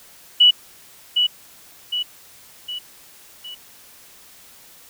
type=tone with echo; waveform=sine; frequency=2947 Hz; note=F#7; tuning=8 cents flat; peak=-8 dBFS; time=0.4-0.51 s; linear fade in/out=10 ms; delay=760 ms; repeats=4; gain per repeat=-6 dB; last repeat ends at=3.55 s; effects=white hiss -47 dBFS RMS until 4.89 s